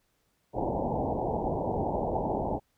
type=low-pass noise; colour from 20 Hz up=white; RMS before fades=-30 dBFS; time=0.53-2.6 s; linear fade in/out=50 ms; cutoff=910 Hz; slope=96 dB/octave; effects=pink hiss -73 dBFS RMS until 2.77 s